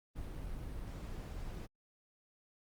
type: noise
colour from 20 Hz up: brown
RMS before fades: -43 dBFS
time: 0.15-1.67 s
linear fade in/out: 20 ms
effects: Opus 32 kbps